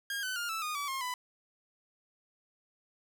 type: tone with pitch steps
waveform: sawtooth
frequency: 1621 / 1512.4 / 1411.2 / 1316.7 / 1228.5 / 1146.2 / 1069.5 / 997.8 Hz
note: G#6 / F#6 / F6 / E6 / D#6 / D6 / C6 / B5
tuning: -42 / +38 / +18 / -2 / -22 / -42 / +38 / +17 cents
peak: -30 dBFS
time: 0.1-1.14 s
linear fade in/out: 2 ms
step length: 130 ms
effects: none